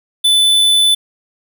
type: tone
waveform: square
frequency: 3501 Hz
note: A7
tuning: 9 cents flat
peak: -9 dBFS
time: 0.24-0.95 s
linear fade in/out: 10 ms
effects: none